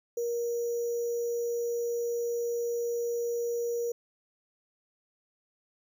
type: tone with sample-and-hold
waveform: sine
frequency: 472.6 Hz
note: A#4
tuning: 24 cents sharp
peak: -28 dBFS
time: 0.17-3.92 s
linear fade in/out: 5 ms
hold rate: 6300 Hz
effects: none